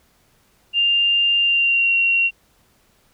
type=tone with pitch glide; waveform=sine; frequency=2797 to 2746 Hz; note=F7 to F7; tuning=+2 to -30 cents; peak=-14 dBFS; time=0.73-2.31 s; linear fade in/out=50 ms; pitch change=-32 cents; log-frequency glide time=1.39-1.93 s; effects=pink hiss -59 dBFS RMS until 3.13 s